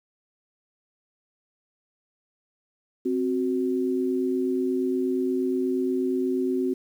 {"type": "tone pair together", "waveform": "sine", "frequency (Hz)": [261.6, 370], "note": ["C4", "F#4"], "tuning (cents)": [0, 0], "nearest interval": "tritone", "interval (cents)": 600, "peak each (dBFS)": -25, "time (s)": [3.05, 6.74], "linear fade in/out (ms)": 10, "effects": ["9-bit"]}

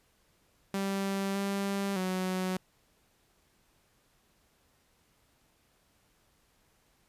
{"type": "tone with pitch steps", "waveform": "sawtooth", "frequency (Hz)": [195.8, 198, 185.5], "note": ["G3", "G3", "F#3"], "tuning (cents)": [-2, 18, 5], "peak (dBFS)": -26, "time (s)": [0.74, 2.57], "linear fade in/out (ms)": 2, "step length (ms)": 610, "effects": ["pink hiss -69 dBFS RMS until 7.08 s", "resampled to 32000 Hz"]}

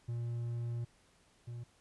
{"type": "tone pair in turn", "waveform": "triangle", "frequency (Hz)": [118.3, 119.19], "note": ["A#2", "A#2"], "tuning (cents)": [26, 39], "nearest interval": "unison", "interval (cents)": 13, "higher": "second", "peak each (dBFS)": [-33, -39], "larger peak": "first", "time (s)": [[0.08, 0.85], [1.47, 1.64]], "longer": "first", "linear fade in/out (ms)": 10, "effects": ["pink hiss -68 dBFS RMS until 1.8 s", "resampled to 24000 Hz"]}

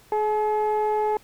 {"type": "tone pair together", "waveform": "sine", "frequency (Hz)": [424, 854.6], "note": ["G#4", "G#5"], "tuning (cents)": [36, 49], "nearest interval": "octave", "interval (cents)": 1213, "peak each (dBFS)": -21, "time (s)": [0.12, 1.17], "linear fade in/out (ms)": 2, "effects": ["tanh soft clip ceiling -17 dBFS", "pink hiss -54 dBFS RMS until 1.23 s"]}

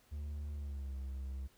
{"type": "tone with pitch glide", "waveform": "triangle", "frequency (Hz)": [73.5, 66.63], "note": ["D2", "C2"], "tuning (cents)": [2, 32], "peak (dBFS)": -37, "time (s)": [0.11, 1.48], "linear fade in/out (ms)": 20, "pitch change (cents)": -170, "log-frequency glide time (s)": [0.52, 0.95], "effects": ["pink hiss -68 dBFS RMS until 1.57 s"]}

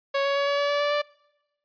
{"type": "tone with pitch steps", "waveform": "sawtooth", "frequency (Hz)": [554.4, 558.9, 563.4, 568, 572.6, 577.3, 582, 586.7], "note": ["C#5", "C#5", "C#5", "C#5", "D5", "D5", "D5", "D5"], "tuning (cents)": [0, 14, 28, 42, -44, -30, -16, -2], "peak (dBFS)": -18, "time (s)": [0.14, 1.02], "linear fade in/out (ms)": 10, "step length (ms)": 110, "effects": ["noise-tail reverb RT60 1.0 s tail -26 dB re dry", "resampled to 11025 Hz"]}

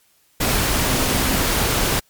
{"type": "tone in noise", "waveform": "sine", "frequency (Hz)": 261.6, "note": "C4", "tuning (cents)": 0, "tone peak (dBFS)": -26, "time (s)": [0.89, 1.4], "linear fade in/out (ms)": 10, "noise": "pink", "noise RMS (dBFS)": -19, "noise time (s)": [0.4, 2], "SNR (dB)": -10, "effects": ["white hiss -59 dBFS RMS until 2.09 s", "MP3 96 kbps"]}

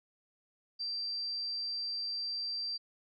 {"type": "tone", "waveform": "sine", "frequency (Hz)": 4699, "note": "D8", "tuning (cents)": 0, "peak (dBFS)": -34, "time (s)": [0.79, 2.78], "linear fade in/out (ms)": 20, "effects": []}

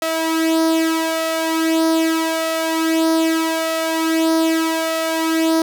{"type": "tone with flanger", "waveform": "sawtooth", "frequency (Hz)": 323.8, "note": "E4", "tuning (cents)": -31, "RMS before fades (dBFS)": -18, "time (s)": [0.02, 5.62], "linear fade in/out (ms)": 2, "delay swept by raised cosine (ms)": [1.6, 2.9], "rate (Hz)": 0.81, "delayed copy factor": 0.65, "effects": []}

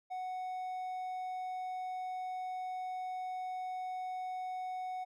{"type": "tone", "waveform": "triangle", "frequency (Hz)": 740, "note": "F#5", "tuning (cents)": 0, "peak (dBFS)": -35, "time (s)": [0.1, 5.05], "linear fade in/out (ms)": 20, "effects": []}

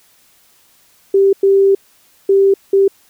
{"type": "tone bursts at uneven times", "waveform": "sine", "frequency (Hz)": 392, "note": "G4", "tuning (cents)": 0, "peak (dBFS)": -7, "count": 4, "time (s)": [[1.14, 1.33], [1.43, 1.75], [2.29, 2.54], [2.73, 2.88]], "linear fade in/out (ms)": 5, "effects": ["white hiss -52 dBFS RMS until 3.09 s"]}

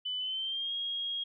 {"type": "tone with pitch glide", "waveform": "sine", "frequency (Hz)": [3000, 3272], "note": ["F#7", "G#7"], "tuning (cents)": [23, -26], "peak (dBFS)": -32, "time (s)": [0.05, 1.24], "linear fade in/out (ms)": 10, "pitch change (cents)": 151, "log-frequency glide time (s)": [0.19, 0.73], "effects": []}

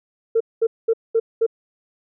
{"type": "tone bursts", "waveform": "sine", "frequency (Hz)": 453.2, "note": "A#4", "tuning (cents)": -49, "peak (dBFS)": -13, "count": 5, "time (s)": [0.35, 1.465], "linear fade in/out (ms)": 10, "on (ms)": 55, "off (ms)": 210, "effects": ["tanh soft clip ceiling -9 dBFS"]}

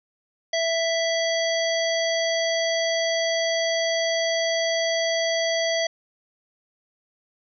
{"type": "harmonic tone", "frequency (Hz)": 660, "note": "E5", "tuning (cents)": 2, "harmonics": [1, 3, 5, 7, 9], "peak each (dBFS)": [-23, -28, -30, -31, -33], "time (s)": [0.53, 5.87], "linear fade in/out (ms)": 5, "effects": []}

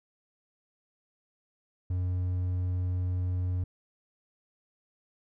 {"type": "tone", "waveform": "triangle", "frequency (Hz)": 90.6, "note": "F#2", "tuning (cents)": -36, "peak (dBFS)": -25, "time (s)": [1.9, 3.64], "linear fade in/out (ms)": 5, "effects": []}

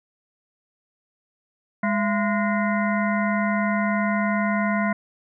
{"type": "harmonic tone with a mistuned harmonic", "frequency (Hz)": 206.1, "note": "G#3", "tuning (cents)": -13, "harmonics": [1, 3, 5, 7, 9, 10], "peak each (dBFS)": [-22, -27, -29, -30, -32, -32], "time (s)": [1.83, 4.93], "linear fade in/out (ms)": 5, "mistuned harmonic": 3, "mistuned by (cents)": 150, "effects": []}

